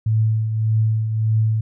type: tone with tremolo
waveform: sine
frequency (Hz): 110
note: A2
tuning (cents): 0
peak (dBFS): -13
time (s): 0.06-1.61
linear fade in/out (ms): 5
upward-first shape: triangle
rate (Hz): 1.7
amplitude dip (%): 55
effects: none